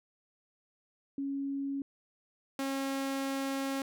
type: tone pair in turn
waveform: sine / sawtooth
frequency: 276.9 / 271.7 Hz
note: C#4 / C#4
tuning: -2 / -35 cents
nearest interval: unison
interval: 33 cents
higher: first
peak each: -32 / -28 dBFS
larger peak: second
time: 1.18-1.82 / 2.59-3.82 s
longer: second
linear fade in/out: 2 ms
effects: none